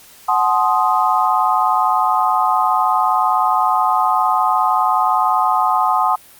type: chord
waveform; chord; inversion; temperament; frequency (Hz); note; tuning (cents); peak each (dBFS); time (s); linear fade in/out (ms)
sine; F# diminished seventh; none; equal with one note detuned; 740 / 859.4 / 1046.5 / 1244.5; F#5 / A5 / C6 / Eb6; 0 / -41 / 0 / 0; -18; 0.28-6.16; 10
effects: white hiss -44 dBFS RMS until 6.39 s + Opus 48 kbps